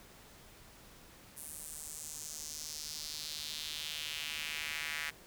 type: tone with high-pass filter sweep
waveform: square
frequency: 76.4 Hz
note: D#2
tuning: 31 cents flat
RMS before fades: -42 dBFS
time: 1.36-5.11 s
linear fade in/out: 20 ms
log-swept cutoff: 10000 to 1900 Hz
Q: 2.4
effects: pink hiss -57 dBFS RMS until 5.26 s